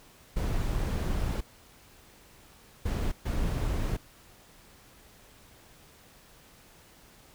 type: noise bursts at uneven times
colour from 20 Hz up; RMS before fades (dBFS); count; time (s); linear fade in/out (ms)
brown; -29; 3; 0.36-1.41 / 2.85-3.12 / 3.25-3.97; 10
effects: pink hiss -56 dBFS RMS until 7.34 s